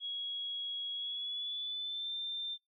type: tone with pitch glide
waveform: sine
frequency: 3322 to 3581 Hz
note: G#7 to A7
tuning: 0 to +30 cents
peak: -36 dBFS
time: 0-2.58 s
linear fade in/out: 50 ms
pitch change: +130 cents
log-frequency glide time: 0.94-2.15 s
effects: noise-tail reverb RT60 0.2 s tail -26 dB re dry